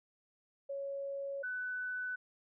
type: tone pair in turn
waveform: sine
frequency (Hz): 555 / 1497.6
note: C#5 / F#6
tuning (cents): +2 / +20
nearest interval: octave + perfect fourth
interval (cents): 1718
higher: second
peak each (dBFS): -37 / -36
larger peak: second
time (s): 0.69-1.43 / 1.43-2.16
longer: first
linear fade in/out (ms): 10
effects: none